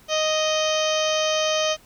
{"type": "harmonic tone", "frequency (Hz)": 622.3, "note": "D#5", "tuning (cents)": 0, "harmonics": [1, 2, 3, 4, 5, 6, 7, 8, 9, 10], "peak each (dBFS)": [-22, -29, -34, -31, -27, -34, -38, -36, -35, -32], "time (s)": [0.08, 1.77], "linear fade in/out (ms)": 50, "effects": ["pink hiss -53 dBFS RMS until 1.85 s"]}